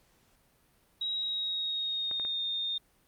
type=tone with pitch glide; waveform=sine; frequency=3831 to 3656 Hz; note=A#7 to A#7; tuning=+47 to -34 cents; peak=-30 dBFS; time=1.01-2.78 s; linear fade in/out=5 ms; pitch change=-81 cents; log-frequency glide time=1.15-2.43 s
type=clicks; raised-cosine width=0.5 ms; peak=-29 dBFS; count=3; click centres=2.113 / 2.198 / 2.25 s
effects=pink hiss -67 dBFS RMS until 3.07 s + Opus 48 kbps